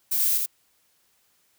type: noise with echo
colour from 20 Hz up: violet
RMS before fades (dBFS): -24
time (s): 0.11-0.38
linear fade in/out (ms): 10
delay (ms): 82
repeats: 1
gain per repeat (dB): -2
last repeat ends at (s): 0.462
effects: white hiss -66 dBFS RMS until 1.58 s